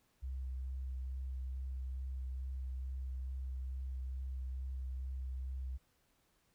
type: tone with vibrato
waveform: sine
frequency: 64.9 Hz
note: C2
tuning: 13 cents flat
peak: -38 dBFS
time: 0.22-5.78 s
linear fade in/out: 20 ms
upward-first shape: sine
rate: 2.3 Hz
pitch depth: 15 cents each way
effects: pink hiss -75 dBFS RMS until 6.54 s